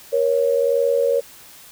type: tone pair together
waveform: sine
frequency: 472.6 / 554.4 Hz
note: A#4 / C#5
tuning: +24 / 0 cents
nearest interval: minor third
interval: 276 cents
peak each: -18 dBFS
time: 0.12-1.21 s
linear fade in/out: 20 ms
effects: white hiss -44 dBFS RMS until 1.71 s